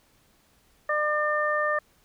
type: harmonic tone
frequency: 600 Hz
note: D5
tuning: 37 cents sharp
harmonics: 1 / 2 / 3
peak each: -27 / -27 / -27 dBFS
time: 0.89-1.79 s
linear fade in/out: 5 ms
effects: pink hiss -63 dBFS RMS until 2.04 s